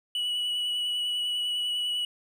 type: tone with vibrato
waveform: triangle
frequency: 2941 Hz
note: F#7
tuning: 11 cents flat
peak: -25 dBFS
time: 0.15-2.05 s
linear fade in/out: 2 ms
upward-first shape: square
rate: 10 Hz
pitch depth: 11 cents each way
effects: none